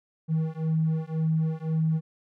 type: beating tone pair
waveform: triangle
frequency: 158.5 / 160.4 Hz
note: D#3 / E3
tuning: +32 / -47 cents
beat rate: 1.9 Hz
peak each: -23 dBFS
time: 0.28-2.01 s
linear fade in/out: 50 ms
effects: tanh soft clip ceiling -19 dBFS